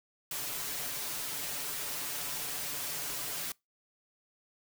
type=noise with comb filter; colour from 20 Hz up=white; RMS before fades=-37 dBFS; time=0.31-3.52 s; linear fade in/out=2 ms; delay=6.9 ms; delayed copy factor=+0.7; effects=noise-tail reverb RT60 0.2 s tail -24 dB re dry